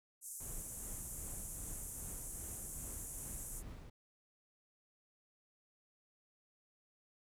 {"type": "band-pass noise", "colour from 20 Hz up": "white", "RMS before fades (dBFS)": -48, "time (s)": [0.21, 3.63], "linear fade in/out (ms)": 50, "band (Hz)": [6700, 12000], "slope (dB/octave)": 48}
{"type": "noise with tremolo", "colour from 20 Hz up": "brown", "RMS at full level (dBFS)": -47, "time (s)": [0.4, 3.9], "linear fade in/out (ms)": 5, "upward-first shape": "triangle", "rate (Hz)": 2.5, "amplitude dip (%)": 50}
{"effects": []}